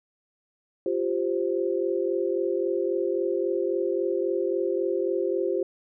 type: chord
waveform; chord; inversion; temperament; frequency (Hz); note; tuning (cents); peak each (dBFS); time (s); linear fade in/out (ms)
sine; F suspended second; none; just; 349.2 / 392.9 / 523.8; F4 / G4 / C5; 0 / +4 / +2; -27 / -27 / -29; 0.86-5.63; 2
effects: none